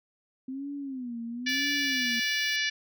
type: tone with vibrato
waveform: sine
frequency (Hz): 256.7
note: C4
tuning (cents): -33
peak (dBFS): -33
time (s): 0.48-2.2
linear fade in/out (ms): 5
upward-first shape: sine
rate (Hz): 1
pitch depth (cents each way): 180
type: harmonic tone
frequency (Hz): 581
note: D5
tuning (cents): -19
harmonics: 3 / 4 / 5 / 6 / 7 / 8 / 9 / 10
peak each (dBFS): -30 / -32 / -34 / -36 / -37 / -38 / -39 / -40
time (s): 1.46-2.7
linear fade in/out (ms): 10
type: noise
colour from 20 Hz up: violet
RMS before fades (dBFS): -46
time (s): 1.49-2.56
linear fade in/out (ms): 0
effects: none